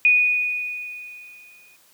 sine tone with exponential decay, 2472 Hz, D#7, 12 cents flat, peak -11 dBFS, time 0.05-1.76 s, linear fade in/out 1 ms, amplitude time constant 370 ms, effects white hiss -56 dBFS RMS until 1.93 s + high-pass 100 Hz 12 dB/octave

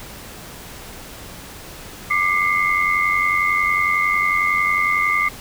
sine tone cluster, 1190 / 2065 / 2156 Hz, D6 / C7 / C#7, +22 / -23 / -49 cents, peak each -20 dBFS, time 2.1-5.29 s, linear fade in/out 10 ms, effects pink hiss -37 dBFS RMS until 5.4 s

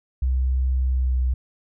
sine tone with pitch glide, 64.4 to 63.18 Hz, C2 to B1, -27 to +40 cents, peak -18 dBFS, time 0.22-1.34 s, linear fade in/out 5 ms, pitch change -33 cents, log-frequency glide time 0.92-1.19 s, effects none

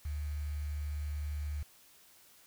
sine tone with quantisation, 73.9 Hz, D2, 11 cents sharp, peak -34 dBFS, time 0.05-1.63 s, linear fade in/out 5 ms, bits 9, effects white hiss -61 dBFS RMS until 2.46 s

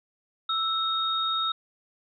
sine tone pair together, 1319 / 3725 Hz, E6 / A#7, +1 / -2 cents, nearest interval octave + tritone, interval 1797 cents, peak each -27 dBFS, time 0.49-1.52 s, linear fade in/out 5 ms, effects none

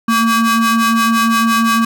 35% pulse ring-modulated tone, 458.6 Hz, A#4, 28 cents flat, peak -6 dBFS, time 0.08-1.85 s, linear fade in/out 5 ms, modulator 685 Hz, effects none

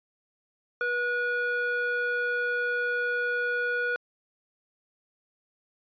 square tone with band-pass filter, 485.1 Hz, B4, 31 cents flat, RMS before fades -28 dBFS, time 0.81-3.96 s, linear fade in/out 0 ms, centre 1200 Hz, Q 8.7, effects resampled to 11025 Hz

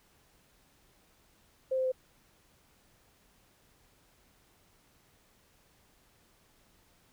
sine tone with pitch steps, 523.3 / 519.4 / 515.5 Hz, C5 / C5 / C5, 0 / -13 / -26 cents, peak -27 dBFS, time 1.71-1.92 s, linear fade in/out 10 ms, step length 70 ms, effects pink hiss -66 dBFS RMS until 7.12 s

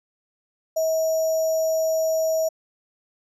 sine tone with sample-and-hold, 642 Hz, E5, 46 cents flat, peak -19 dBFS, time 0.76-2.49 s, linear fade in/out 10 ms, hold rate 6300 Hz, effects resampled to 32000 Hz

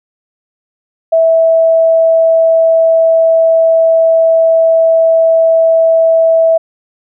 sine tone, 654 Hz, E5, 14 cents flat, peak -5 dBFS, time 1.12-6.58 s, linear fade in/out 10 ms, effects none

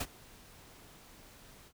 pink noise with ADSR envelope, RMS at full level -33 dBFS, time 0-1.73 s, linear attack 7 ms, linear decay 49 ms, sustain -23 dB, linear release 66 ms, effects none

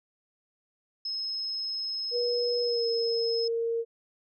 sine tone, 5170 Hz, E8, 34 cents flat, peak -30 dBFS, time 1.05-3.48 s, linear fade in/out 5 ms
sine tone with pitch glide, 481.3 to 461.2 Hz, B4 to A#4, -45 to -19 cents, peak -26 dBFS, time 2.11-3.85 s, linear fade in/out 50 ms, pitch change -74 cents, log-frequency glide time 2.62-2.88 s
effects none

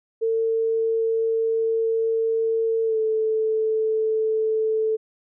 sine tone with pitch glide, 450.6 to 438.8 Hz, A4 to A4, +41 to -5 cents, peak -19 dBFS, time 0.21-4.97 s, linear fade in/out 20 ms, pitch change -46 cents, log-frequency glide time 2.84-2.98 s, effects none

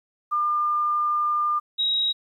sine tone pair in turn, 1202 / 3816 Hz, D6 / A#7, +40 / +40 cents, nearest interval octave + minor sixth, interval 2000 cents, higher second, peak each -20 dBFS, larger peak neither, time 0.31-1.6 / 1.78-2.13 s, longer first, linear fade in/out 20 ms, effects 10-bit

